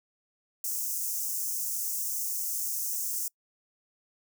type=high-pass noise; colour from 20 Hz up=white; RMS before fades=-32 dBFS; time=0.64-3.28 s; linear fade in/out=2 ms; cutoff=5700 Hz; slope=48 dB/octave; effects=noise-tail reverb RT60 0.1 s tail -26 dB re dry